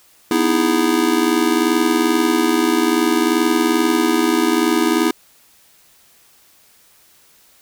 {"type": "chord", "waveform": "square", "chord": "E major seventh", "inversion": "second", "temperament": "just", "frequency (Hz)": [247.2, 309, 329.6, 412], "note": ["B3", "D#4", "E4", "G#4"], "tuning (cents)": [2, -12, 0, -14], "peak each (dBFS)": [-21, -21, -18, -23], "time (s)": [0.31, 5.11], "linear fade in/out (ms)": 2, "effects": ["white hiss -52 dBFS RMS until 7.61 s"]}